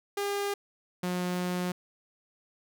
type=tone pair in turn; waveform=sawtooth; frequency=403.4 / 179.69 Hz; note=G4 / F3; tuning=+50 / +50 cents; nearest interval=octave + major second; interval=1400 cents; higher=first; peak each=-25 dBFS; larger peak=neither; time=0.17-0.54 / 1.03-1.72 s; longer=second; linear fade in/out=5 ms; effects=none